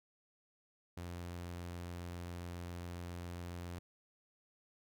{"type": "tone", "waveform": "sawtooth", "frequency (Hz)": 87.31, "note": "F2", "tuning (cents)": 0, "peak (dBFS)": -39, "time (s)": [0.97, 3.79], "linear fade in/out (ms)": 5, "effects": []}